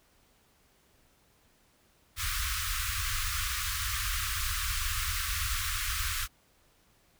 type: band-stop noise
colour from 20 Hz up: pink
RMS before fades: -32 dBFS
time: 2.16-6.28 s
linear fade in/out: 50 ms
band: 100 to 1100 Hz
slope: 96 dB/octave
effects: pink hiss -66 dBFS RMS until 7.19 s